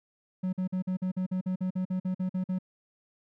triangle tone bursts, 185 Hz, F#3, in tune, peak -25 dBFS, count 15, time 0.43-2.588 s, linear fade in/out 10 ms, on 100 ms, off 47 ms, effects none

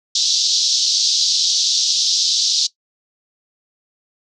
white band-pass noise, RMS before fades -17 dBFS, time 0.15-2.67 s, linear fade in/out 5 ms, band 3600 to 6000 Hz, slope 48 dB/octave, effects noise-tail reverb RT60 0.1 s tail -18 dB re dry

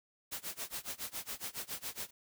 white noise with tremolo, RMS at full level -39 dBFS, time 0.31-2.11 s, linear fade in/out 20 ms, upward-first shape sine, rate 7.2 Hz, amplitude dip 95%, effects none

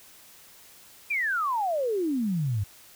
sine exponential sweep, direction down, 2472 to 95.1 Hz, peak -24 dBFS, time 1.1-2.64 s, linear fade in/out 10 ms, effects white hiss -52 dBFS RMS until 2.95 s

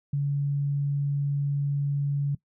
sine tone, 142.1 Hz, C#3, 43 cents sharp, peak -23 dBFS, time 0.13-2.35 s, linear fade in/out 5 ms, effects noise-tail reverb RT60 0.1 s tail -20 dB re dry

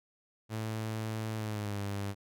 sawtooth tone with pitch glide, 110 to 100.29 Hz, A2 to G2, 0 to +40 cents, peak -30 dBFS, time 0.49-2.15 s, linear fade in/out 50 ms, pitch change -160 cents, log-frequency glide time 1.36-1.82 s, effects none

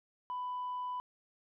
sine tone, 995 Hz, B5, 13 cents sharp, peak -34 dBFS, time 0.3-1 s, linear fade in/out 0 ms, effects tanh soft clip ceiling -33 dBFS

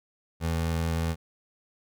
25% pulse tone, 82.3 Hz, E2, 2 cents flat, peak -22 dBFS, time 0.4-1.16 s, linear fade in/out 50 ms, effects none

